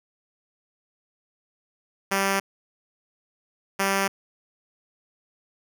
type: tone pair in turn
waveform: 5% pulse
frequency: 195.6 / 195.6 Hz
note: G3 / G3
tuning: -4 / -4 cents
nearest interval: unison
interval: 0 cents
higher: neither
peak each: -10 dBFS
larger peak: neither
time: 2.11-2.4 / 3.79-4.08 s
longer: neither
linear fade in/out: 10 ms
effects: none